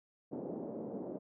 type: band-pass noise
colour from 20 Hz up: pink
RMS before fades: -42 dBFS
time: 0.31-1.19 s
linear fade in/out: 20 ms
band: 190 to 580 Hz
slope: 24 dB/octave
effects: none